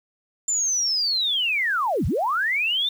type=linear two-way sweep; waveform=sine; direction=down then up; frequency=7230 to 54.4 to 3641 Hz; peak=-20 dBFS; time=0.48-2.89 s; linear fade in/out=5 ms; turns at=2.06 s; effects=8-bit